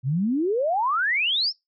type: exponential sweep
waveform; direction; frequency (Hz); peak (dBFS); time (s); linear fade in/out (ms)
sine; up; 121.7 to 5530; -20; 0.03-1.53; 50
effects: noise-tail reverb RT60 0.2 s tail -25 dB re dry